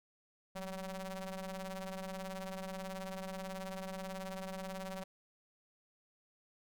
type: ring-modulated tone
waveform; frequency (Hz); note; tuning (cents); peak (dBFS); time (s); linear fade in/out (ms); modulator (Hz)
sawtooth; 192.1; G3; -35; -34; 0.55-5.04; 10; 375
effects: none

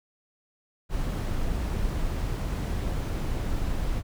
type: noise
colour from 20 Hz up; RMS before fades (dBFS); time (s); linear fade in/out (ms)
brown; -28; 0.89-4.03; 50
effects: none

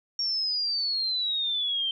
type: exponential sweep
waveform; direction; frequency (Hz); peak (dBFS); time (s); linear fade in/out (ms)
sine; down; 5560 to 3122; -25; 0.19-1.91; 2
effects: none

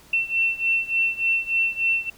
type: beating tone pair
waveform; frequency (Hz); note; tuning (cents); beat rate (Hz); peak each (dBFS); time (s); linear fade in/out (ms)
sine; 2695 / 2698.4; E7 / E7; +38 / +40; 3.4; -22 / -24; 0.13-2.1; 5
effects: pink hiss -51 dBFS RMS until 2.17 s

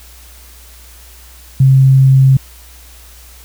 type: tone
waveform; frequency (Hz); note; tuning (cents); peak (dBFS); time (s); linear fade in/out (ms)
sine; 133.5; C3; +35; -4; 1.6-2.37; 5
effects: added 60 Hz sine -38 dBFS peak until 3.44 s + white hiss -41 dBFS RMS until 3.44 s

